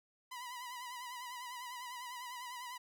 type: tone with vibrato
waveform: sawtooth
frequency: 987.8 Hz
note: B5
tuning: in tune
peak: -40 dBFS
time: 0.31-2.78 s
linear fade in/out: 10 ms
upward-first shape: sine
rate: 10 Hz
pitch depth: 63 cents each way
effects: none